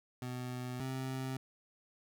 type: tone pair in turn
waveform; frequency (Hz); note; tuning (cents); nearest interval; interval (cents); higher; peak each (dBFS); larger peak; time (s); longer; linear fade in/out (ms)
25% pulse; 125.2 / 131.42; B2 / C3; +24 / +8; minor second; 84; second; -35 / -33; second; 0.22-0.8 / 0.8-1.37; first; 2
effects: none